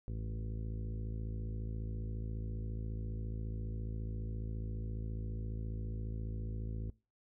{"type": "harmonic tone with a mistuned harmonic", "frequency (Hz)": 54.6, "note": "A1", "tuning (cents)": -13, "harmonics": [1, 2, 3, 4, 5, 6, 7, 8, 9], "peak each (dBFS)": [-39, -41, -53, -50, -55, -58, -56, -64, -60], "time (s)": [0.08, 6.9], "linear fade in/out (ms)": 0, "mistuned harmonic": 3, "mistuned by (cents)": 19, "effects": ["noise-tail reverb RT60 0.3 s tail -22 dB re dry"]}